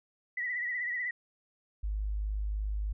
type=tone with vibrato; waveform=sine; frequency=1952 Hz; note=B6; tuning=21 cents flat; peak=-31 dBFS; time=0.37-1.11 s; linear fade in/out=5 ms; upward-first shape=sine; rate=16 Hz; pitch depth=58 cents each way
type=tone; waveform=sine; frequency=51.6 Hz; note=G#1; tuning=10 cents flat; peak=-30 dBFS; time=1.83-2.93 s; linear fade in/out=10 ms
effects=none